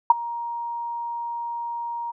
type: tone with ADSR envelope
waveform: sine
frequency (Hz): 940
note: A#5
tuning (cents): +14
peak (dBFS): -6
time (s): 0.1-2.12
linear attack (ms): 4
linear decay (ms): 20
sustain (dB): -21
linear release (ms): 18
effects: none